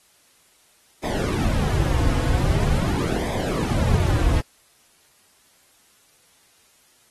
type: noise with flanger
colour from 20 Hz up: brown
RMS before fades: -21 dBFS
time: 1.03-4.41 s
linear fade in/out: 10 ms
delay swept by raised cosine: 0.7 to 5.2 ms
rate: 0.44 Hz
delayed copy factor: -0.75
effects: white hiss -58 dBFS RMS until 7.1 s + AAC 32 kbps